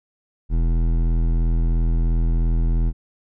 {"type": "tone with hard clipping", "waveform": "sine", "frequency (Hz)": 41.48, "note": "E1", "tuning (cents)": 12, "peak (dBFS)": -18, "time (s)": [0.49, 2.93], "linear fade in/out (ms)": 50, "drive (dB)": 13, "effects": []}